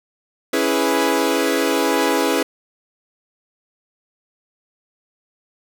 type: chord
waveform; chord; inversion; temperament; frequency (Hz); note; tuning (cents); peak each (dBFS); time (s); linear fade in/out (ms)
sawtooth; C# minor seventh; none; equal; 277.2 / 329.6 / 415.3 / 493.9; C#4 / E4 / G#4 / B4; 0 / 0 / 0 / 0; -18; 0.53-2.43; 5
effects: none